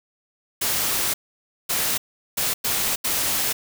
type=noise bursts at uneven times; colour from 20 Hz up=white; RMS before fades=-23 dBFS; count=5; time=0.61-1.14 / 1.69-1.98 / 2.37-2.54 / 2.64-2.96 / 3.04-3.53 s; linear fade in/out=10 ms; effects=none